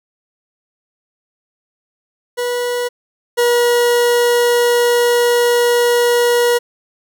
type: tone pair in turn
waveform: 40% pulse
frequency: 487 / 480.3 Hz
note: B4 / B4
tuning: -24 / -48 cents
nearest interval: unison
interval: 24 cents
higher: first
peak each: -16 / -10 dBFS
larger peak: second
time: 2.37-2.89 / 3.37-6.59 s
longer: second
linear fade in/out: 20 ms
effects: none